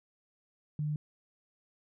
sine tone, 150.1 Hz, D3, 38 cents sharp, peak -30 dBFS, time 0.79-0.96 s, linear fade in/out 2 ms, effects none

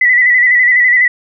sine tone with vibrato, 1975.5 Hz, B6, in tune, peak -6 dBFS, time 0.01-1.08 s, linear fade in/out 5 ms, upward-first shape square, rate 12 Hz, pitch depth 38 cents each way, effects none

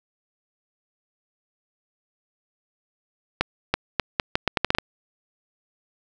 accelerating click train, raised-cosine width 0.3 ms, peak -3 dBFS, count 11, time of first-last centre 3.41-4.785 s, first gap 330 ms, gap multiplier 0.78, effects none

